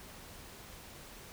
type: silence
effects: pink hiss -51 dBFS RMS until 1.32 s